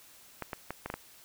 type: clicks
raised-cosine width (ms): 0.5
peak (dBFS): -20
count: 6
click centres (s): 0.423 / 0.532 / 0.706 / 0.86 / 0.901 / 0.94
effects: white hiss -56 dBFS RMS until 1.24 s